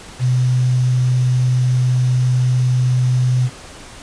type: tone with quantisation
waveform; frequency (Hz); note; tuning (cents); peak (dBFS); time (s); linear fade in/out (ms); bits
sine; 126.1; B2; +36; -12; 0.19-3.5; 50; 6
effects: pink hiss -37 dBFS RMS until 4.02 s + resampled to 22050 Hz